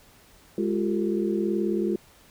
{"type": "tone cluster", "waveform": "sine", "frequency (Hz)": [206.5, 346.9, 385.5, 448.3], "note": ["G#3", "F4", "G4", "A4"], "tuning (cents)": [-10, -12, -29, 32], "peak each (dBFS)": [-27, -26, -30, -34], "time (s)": [0.58, 1.96], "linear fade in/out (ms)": 2, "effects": ["pink hiss -55 dBFS RMS until 2.3 s"]}